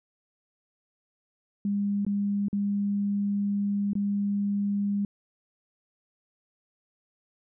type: tone with dropouts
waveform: sine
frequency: 202.1 Hz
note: G#3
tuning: 47 cents flat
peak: -24 dBFS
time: 1.65-5.05 s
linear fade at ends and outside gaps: 2 ms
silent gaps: 2.05-2.065 / 2.484-2.529 / 3.933-3.953 s
effects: none